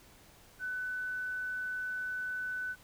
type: tone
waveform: sine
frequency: 1500 Hz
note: F#6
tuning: 23 cents sharp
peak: -34 dBFS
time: 0.59-2.76 s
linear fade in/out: 50 ms
effects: pink hiss -59 dBFS RMS until 2.83 s